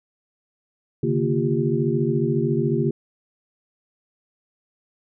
sine tone cluster, 136.1 / 150.2 / 231.3 / 348.1 / 396 Hz, C#3 / D3 / A#3 / F4 / G4, -31 / +39 / -13 / -6 / +18 cents, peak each -25 dBFS, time 1.03-2.91 s, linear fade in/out 5 ms, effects none

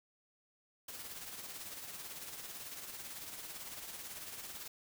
white noise with tremolo, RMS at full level -45 dBFS, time 0.88-4.68 s, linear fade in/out 5 ms, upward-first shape sine, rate 18 Hz, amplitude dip 45%, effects none

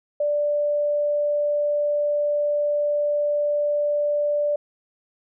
sine tone, 587.3 Hz, D5, in tune, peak -19 dBFS, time 0.2-4.56 s, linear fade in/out 5 ms, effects none

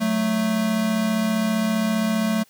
square tone pair together, 185.5 / 220.6 Hz, F#3 / A3, +5 / +5 cents, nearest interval minor third, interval 300 cents, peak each -27 / -21 dBFS, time 0-2.44 s, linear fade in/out 20 ms, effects white hiss -57 dBFS RMS until 2.49 s

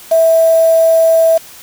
sine tone with quantisation, 654 Hz, E5, 14 cents flat, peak -6 dBFS, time 0.11-1.38 s, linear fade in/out 10 ms, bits 4, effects white hiss -36 dBFS RMS until 1.62 s

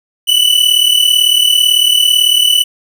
45% pulse tone pair together, 2960 / 2998 Hz, F#7 / F#7, 0 / +22 cents, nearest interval unison, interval 22 cents, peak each -10 dBFS, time 0.27-2.64 s, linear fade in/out 20 ms, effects none

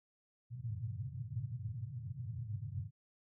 pink band-pass noise, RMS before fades -42 dBFS, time 0.5-2.91 s, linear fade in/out 50 ms, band 100 to 130 Hz, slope 48 dB/octave, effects none

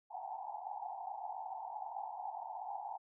pink band-pass noise, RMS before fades -44 dBFS, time 0.1-2.98 s, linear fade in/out 20 ms, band 730 to 900 Hz, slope 96 dB/octave, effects none

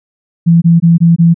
sine tone bursts, 168.1 Hz, E3, 34 cents sharp, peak -3 dBFS, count 5, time 0.46-1.344 s, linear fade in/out 20 ms, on 160 ms, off 21 ms, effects none

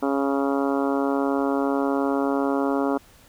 harmonic tone, 138.59 Hz, C#3, in tune, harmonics 2 / 3 / 4 / 5 / 6 / 7 / 8 / 9 / 10, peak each -23 / -27 / -29 / -31 / -33 / -34 / -35 / -36 / -37 dBFS, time 0.02-2.98 s, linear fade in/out 10 ms, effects pink hiss -53 dBFS RMS until 3.28 s

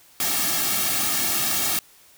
white noise with comb filter, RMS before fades -23 dBFS, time 0.2-1.79 s, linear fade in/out 2 ms, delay 2 ms, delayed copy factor -0.85, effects white hiss -53 dBFS RMS until 2.17 s

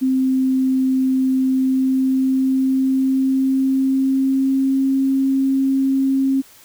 sine tone with pitch glide, 261.6 to 268.8 Hz, C4 to C4, 0 to +47 cents, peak -14 dBFS, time 0.01-6.42 s, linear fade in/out 20 ms, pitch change +47 cents, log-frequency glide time 1.48-4.92 s, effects white hiss -47 dBFS RMS until 6.64 s

